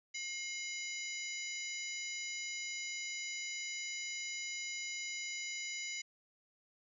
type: harmonic tone with a mistuned harmonic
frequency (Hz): 987.8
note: B5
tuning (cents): 0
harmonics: 2 / 3 / 4 / 5 / 6 / 7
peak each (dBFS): -42 / -49 / -50 / -50 / -48 / -46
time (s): 0.14-6.02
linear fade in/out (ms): 10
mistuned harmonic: 2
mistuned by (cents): +130
effects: none